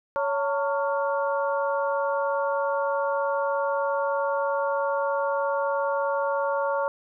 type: harmonic tone with a mistuned harmonic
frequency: 279.8 Hz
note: C#4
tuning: 16 cents sharp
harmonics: 2 / 3 / 4 / 5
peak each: -25 / -29 / -31 / -33 dBFS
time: 0.16-6.88 s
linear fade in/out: 0 ms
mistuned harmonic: 3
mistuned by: +130 cents
effects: none